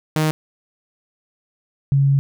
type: tone pair in turn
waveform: sawtooth / sine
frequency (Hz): 155.56 / 138.59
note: D#3 / C#3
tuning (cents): 0 / 0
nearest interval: major second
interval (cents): 200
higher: first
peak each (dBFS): -12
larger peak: neither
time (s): 0.16-0.31 / 1.92-2.19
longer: second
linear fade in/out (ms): 0
effects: none